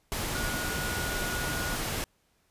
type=tone in noise; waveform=sine; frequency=1448 Hz; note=F#6; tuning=38 cents flat; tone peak=-35 dBFS; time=0.35-1.75 s; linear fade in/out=0 ms; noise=pink; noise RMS=-32 dBFS; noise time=0.12-2.04 s; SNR=-6 dB; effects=pink hiss -70 dBFS RMS until 2.5 s + resampled to 32000 Hz